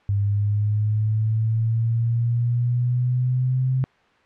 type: linear sweep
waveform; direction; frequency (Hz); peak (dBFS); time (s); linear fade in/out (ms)
sine; up; 100 to 130.81; -18; 0.09-3.84; 0
effects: white hiss -57 dBFS RMS until 4.25 s + low-pass 2000 Hz 12 dB/octave